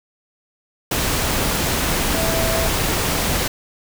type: tone in noise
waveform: sine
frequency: 657 Hz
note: E5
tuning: 6 cents flat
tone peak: -23 dBFS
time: 2.14-2.68 s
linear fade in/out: 5 ms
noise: pink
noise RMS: -20 dBFS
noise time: 0.91-3.48 s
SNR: -6 dB
effects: none